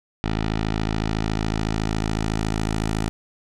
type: tone with low-pass filter sweep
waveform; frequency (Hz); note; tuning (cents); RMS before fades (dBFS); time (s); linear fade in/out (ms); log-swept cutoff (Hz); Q
10% pulse; 53.9; A1; -35; -24; 0.24-3.09; 0; 3900 to 8900; 1.1
effects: none